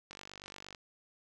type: click train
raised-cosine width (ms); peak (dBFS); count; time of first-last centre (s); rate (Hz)
0.2; -29; 32; 0.11-0.748; 48.6
effects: none